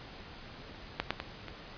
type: clicks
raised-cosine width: 0.3 ms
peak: -13 / -13 / -19 / -25 dBFS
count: 4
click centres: 1 / 1.106 / 1.201 / 1.483 s
effects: pink hiss -48 dBFS RMS until 1.77 s + resampled to 11025 Hz